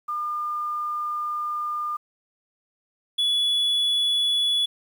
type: tone pair in turn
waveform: sine / triangle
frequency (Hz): 1206 / 3411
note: D6 / G#7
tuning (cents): +46 / +46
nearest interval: octave + tritone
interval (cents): 1800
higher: second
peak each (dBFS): -25 / -18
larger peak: second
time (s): 0.08-1.97 / 3.18-4.66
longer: first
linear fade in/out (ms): 10
effects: 9-bit